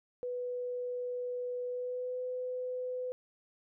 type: tone with pitch glide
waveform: sine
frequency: 493.9 to 503.4 Hz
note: B4 to B4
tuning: 0 to +33 cents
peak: -34 dBFS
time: 0.23-3.12 s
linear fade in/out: 0 ms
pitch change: +33 cents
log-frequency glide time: 1.66-2.21 s
effects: none